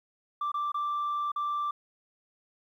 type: tone with dropouts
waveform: sine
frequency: 1174.7 Hz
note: D6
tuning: in tune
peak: -26 dBFS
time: 0.41-1.71 s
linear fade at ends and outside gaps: 5 ms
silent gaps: 0.518-0.541 / 0.719-0.743 / 1.318-1.36 s
effects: tanh soft clip ceiling -26 dBFS + 11-bit